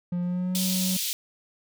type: tone with pitch glide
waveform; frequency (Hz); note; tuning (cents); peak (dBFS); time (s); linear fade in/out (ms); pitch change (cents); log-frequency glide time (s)
triangle; 176.4 to 185.49; F3 to F#3; +18 to +5; -23; 0.12-0.97; 5; +87; 0.22-0.62
type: high-pass noise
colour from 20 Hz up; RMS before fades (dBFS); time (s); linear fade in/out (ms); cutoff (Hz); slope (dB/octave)
pink; -29; 0.55-1.13; 0; 3200; 24
effects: none